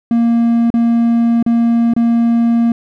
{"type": "tone with dropouts", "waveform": "triangle", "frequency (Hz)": 233.1, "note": "A#3", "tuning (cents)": 0, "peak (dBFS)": -7, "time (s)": [0.11, 2.72], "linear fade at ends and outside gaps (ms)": 2, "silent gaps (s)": [[0.703, 0.74], [1.427, 1.463], [1.937, 1.964]], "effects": []}